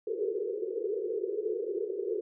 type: band-pass noise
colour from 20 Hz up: white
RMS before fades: -33 dBFS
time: 0.07-2.21 s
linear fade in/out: 5 ms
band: 370 to 470 Hz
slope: 96 dB/octave
effects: none